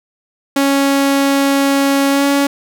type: tone with pitch glide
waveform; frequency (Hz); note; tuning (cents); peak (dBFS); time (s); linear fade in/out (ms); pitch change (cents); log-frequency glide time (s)
sawtooth; 276.9 to 280.8; C#4 to C#4; -2 to +22; -7; 0.56-2.47; 5; +24; 2.1-2.25
effects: none